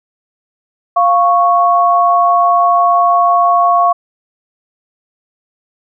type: tone pair together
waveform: sine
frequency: 698.5 / 1107.4 Hz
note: F5 / C#6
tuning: 0 / -2 cents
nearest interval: minor sixth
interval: 798 cents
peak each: -10 dBFS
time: 0.96-3.93 s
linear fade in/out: 10 ms
effects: none